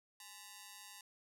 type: ring-modulated tone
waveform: 5% pulse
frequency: 932 Hz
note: A#5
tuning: 1 cent flat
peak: -37 dBFS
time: 0.2-1.01 s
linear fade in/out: 2 ms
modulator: 97.6 Hz
effects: none